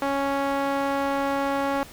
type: tone with band-pass filter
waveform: sawtooth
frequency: 277.2 Hz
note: C#4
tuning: in tune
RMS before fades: -25 dBFS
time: 0.02-1.83 s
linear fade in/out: 0 ms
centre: 870 Hz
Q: 0.96
effects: pink hiss -45 dBFS RMS until 1.92 s